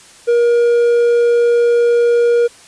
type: tone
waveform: triangle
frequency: 474.4 Hz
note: A#4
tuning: 30 cents sharp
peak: -7 dBFS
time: 0.27-2.48 s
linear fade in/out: 20 ms
effects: white hiss -42 dBFS RMS until 2.67 s + resampled to 22050 Hz